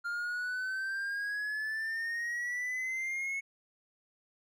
triangle exponential sweep, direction up, 1396.9 to 2200 Hz, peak -31 dBFS, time 0.04-3.41 s, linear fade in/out 20 ms, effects none

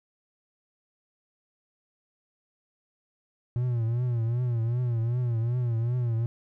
triangle tone with vibrato, 119 Hz, A#2, 36 cents sharp, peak -22 dBFS, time 3.56-6.26 s, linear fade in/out 0 ms, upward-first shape triangle, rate 2.6 Hz, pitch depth 110 cents each way, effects none

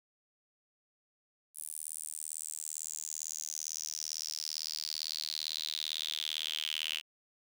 sawtooth tone with high-pass filter sweep, 77.78 Hz, D#2, in tune, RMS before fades -39 dBFS, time 1.54-7.02 s, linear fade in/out 50 ms, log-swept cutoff 10000 to 2900 Hz, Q 6.4, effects none

